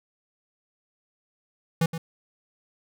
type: tone with echo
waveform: square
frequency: 164.81 Hz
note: E3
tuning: in tune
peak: -20 dBFS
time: 1.81-1.86 s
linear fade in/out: 5 ms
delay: 120 ms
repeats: 1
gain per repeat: -10 dB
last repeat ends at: 1.98 s
effects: none

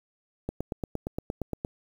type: click train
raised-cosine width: 2 ms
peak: -17 dBFS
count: 11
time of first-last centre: 0.49-1.649 s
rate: 8.63 Hz
effects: 8-bit

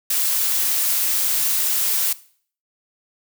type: noise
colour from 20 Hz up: blue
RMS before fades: -20 dBFS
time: 0.1-2.13 s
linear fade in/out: 5 ms
effects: noise-tail reverb RT60 0.5 s tail -18 dB re dry

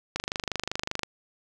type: click train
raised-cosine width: 0.2 ms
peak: -11 dBFS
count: 23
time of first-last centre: 0.16-1.033 s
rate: 25.2 Hz
effects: none

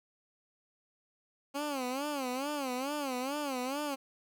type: tone with vibrato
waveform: 15% pulse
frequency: 272.2 Hz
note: C#4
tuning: 31 cents flat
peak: -27 dBFS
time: 1.54-3.96 s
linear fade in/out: 20 ms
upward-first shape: sine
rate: 2.3 Hz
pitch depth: 160 cents each way
effects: none

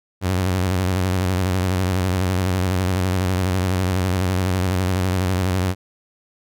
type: tone with vibrato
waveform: sawtooth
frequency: 92.5 Hz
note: F#2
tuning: in tune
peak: -14 dBFS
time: 0.21-5.75 s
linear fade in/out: 50 ms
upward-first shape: square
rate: 12 Hz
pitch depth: 57 cents each way
effects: none

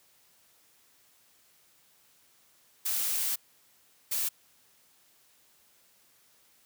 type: noise bursts at uneven times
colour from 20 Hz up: blue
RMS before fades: -30 dBFS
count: 2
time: 2.85-3.36 / 4.11-4.29 s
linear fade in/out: 10 ms
effects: white hiss -64 dBFS RMS until 6.65 s + high-pass 60 Hz 12 dB/octave

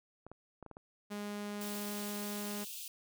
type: clicks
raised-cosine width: 1 ms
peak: -34 dBFS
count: 6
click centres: 0.266 / 0.316 / 0.627 / 0.663 / 0.713 / 0.769 s
type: tone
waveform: sawtooth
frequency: 206.1 Hz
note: G#3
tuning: 13 cents flat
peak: -35 dBFS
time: 1.1-2.65 s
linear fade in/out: 20 ms
type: high-pass noise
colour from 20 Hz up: white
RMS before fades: -45 dBFS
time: 1.61-2.88 s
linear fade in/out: 2 ms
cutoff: 2500 Hz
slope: 96 dB/octave
effects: none

